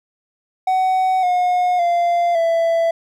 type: tone with pitch steps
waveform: triangle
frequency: 750 / 720.7 / 692.5 / 665.5 Hz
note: F#5 / F#5 / F5 / E5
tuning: +23 / -46 / -15 / +16 cents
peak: -12 dBFS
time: 0.67-2.91 s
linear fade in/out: 5 ms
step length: 560 ms
effects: none